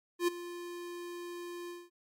square tone with ADSR envelope, 349.2 Hz, F4, in tune, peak -25 dBFS, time 0.19-1.9 s, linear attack 87 ms, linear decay 13 ms, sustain -16 dB, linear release 210 ms, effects MP3 64 kbps

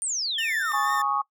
sine exponential sweep, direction down, 9200 to 1153 Hz, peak -25 dBFS, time 0.02-0.72 s, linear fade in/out 0 ms
40% pulse tone with vibrato, 1791 Hz, A6, 30 cents sharp, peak -28 dBFS, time 0.38-1.02 s, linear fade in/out 5 ms, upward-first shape triangle, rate 4.1 Hz, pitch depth 39 cents each way
sine chord, Ab suspended fourth, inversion none, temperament equal, 830.6 / 1108.7 / 1244.5 Hz, Ab5 / Db6 / Eb6, 0 / 0 / 0 cents, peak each -28 / -24 / -29 dBFS, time 0.73-1.22 s, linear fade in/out 10 ms
effects noise-tail reverb RT60 0.1 s tail -21 dB re dry

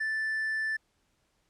sine tone with hard clipping, 1760 Hz, A6, in tune, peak -29 dBFS, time 0-0.77 s, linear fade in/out 10 ms, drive 2 dB, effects pink hiss -73 dBFS RMS until 1.49 s + low-pass 10000 Hz 12 dB/octave

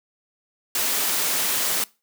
white noise, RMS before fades -23 dBFS, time 0.75-1.84 s, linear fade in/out 2 ms, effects noise-tail reverb RT60 0.3 s tail -23 dB re dry + high-pass 200 Hz 12 dB/octave

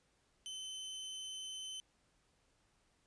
sawtooth tone, 3058 Hz, G7, 44 cents flat, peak -40 dBFS, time 0.46-1.8 s, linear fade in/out 0 ms, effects pink hiss -75 dBFS RMS until 3.06 s + resampled to 22050 Hz

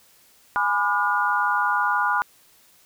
sine chord, G# diminished seventh, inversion none, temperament just, 830.6 / 996.7 / 1196.1 / 1435.3 Hz, G#5 / B5 / D6 / F6, 0 / +16 / +31 / +47 cents, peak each -26 / -24 / -26 / -23 dBFS, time 0.56-2.22 s, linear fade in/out 0 ms, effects white hiss -56 dBFS RMS until 2.85 s

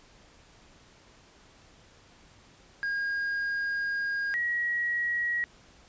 triangle / sine tone pair in turn, 1626 / 1907.7 Hz, G#6 / A#6, -37 / +40 cents, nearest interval minor third, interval 277 cents, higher second, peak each -26 dBFS, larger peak neither, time 2.83-4.34 / 4.34-5.44 s, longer first, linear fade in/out 0 ms, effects pink hiss -57 dBFS RMS until 5.88 s + resampled to 16000 Hz

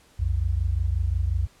sine tone pair together, 61.69 / 87.31 Hz, B1 / F2, -1 / 0 cents, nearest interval tritone, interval 601 cents, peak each -24 dBFS, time 0.19-1.47 s, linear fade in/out 10 ms, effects pink hiss -57 dBFS RMS until 1.6 s + low-pass 11000 Hz 12 dB/octave

